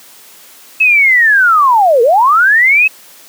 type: linear two-way sweep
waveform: sine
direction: down then up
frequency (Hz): 2615 to 441.9 to 2615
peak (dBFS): -5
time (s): 0.8-2.88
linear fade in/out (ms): 10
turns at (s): 2.02
effects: white hiss -39 dBFS RMS until 3.28 s + high-pass 200 Hz 12 dB/octave